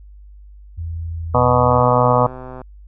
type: tone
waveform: sine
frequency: 83 Hz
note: E2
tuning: 12 cents sharp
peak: -23 dBFS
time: 0.77-1.82 s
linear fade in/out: 20 ms
type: harmonic tone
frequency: 123.7 Hz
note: B2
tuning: 3 cents sharp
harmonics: 1 / 2 / 4 / 5 / 6 / 7 / 8 / 9 / 10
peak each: -18 / -23 / -18 / -19 / -22 / -21 / -21 / -20 / -23 dBFS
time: 1.34-2.27 s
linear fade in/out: 10 ms
type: click train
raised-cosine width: 1 ms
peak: -20 dBFS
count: 117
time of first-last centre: 1.71-2.616 s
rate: 128 Hz
effects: added 50 Hz sine -38 dBFS peak until 2.87 s